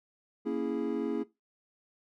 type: chord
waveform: triangle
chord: A# half-diminished seventh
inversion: none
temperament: equal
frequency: 233.1 / 277.2 / 329.6 / 415.3 Hz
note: A#3 / C#4 / E4 / G#4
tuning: 0 / 0 / 0 / 0 cents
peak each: -33 dBFS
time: 0.45-1.24 s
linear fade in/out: 20 ms
effects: noise-tail reverb RT60 0.2 s tail -17 dB re dry